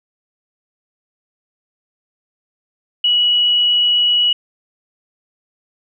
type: tone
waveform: sine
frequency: 2927 Hz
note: F#7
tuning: 19 cents flat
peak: -11 dBFS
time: 3.04-4.33 s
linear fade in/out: 5 ms
effects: none